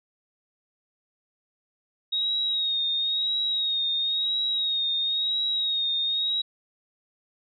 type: tone with vibrato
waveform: sine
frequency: 3763 Hz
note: A#7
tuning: 16 cents sharp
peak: -23 dBFS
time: 2.12-6.42 s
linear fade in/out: 10 ms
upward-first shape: sine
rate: 0.98 Hz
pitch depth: 45 cents each way
effects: none